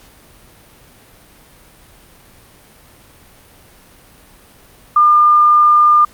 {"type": "tone", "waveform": "sine", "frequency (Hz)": 1204, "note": "D6", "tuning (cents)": 43, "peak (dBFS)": -6, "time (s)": [4.96, 6.05], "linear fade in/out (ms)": 5, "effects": ["pink hiss -45 dBFS RMS until 6.13 s", "Opus 48 kbps"]}